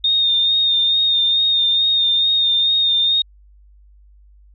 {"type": "tone with vibrato", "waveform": "sine", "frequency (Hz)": 3666, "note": "A#7", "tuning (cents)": -30, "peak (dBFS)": -13, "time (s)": [0.04, 3.22], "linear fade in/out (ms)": 5, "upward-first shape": "sine", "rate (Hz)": 2.3, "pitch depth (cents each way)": 28, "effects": ["added 50 Hz sine -45 dBFS peak until 4.54 s"]}